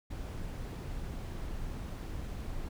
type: noise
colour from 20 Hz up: brown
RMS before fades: -39 dBFS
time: 0.1-2.69 s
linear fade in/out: 10 ms
effects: none